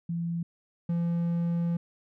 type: tone pair in turn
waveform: sine / triangle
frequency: 169.2 / 170.38 Hz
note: E3 / F3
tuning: +45 / -42 cents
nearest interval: unison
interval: 13 cents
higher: second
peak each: -28 / -23 dBFS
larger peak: second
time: 0.09-0.43 / 0.89-1.77 s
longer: second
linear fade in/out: 5 ms
effects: none